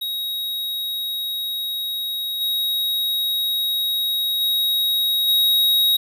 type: tone with level steps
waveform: square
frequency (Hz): 3794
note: A#7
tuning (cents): +30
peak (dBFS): -24 / -20 / -18 / -15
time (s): 0.01-5.97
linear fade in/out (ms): 10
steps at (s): 2.4 / 4.4 / 5.27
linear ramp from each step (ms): 20
effects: none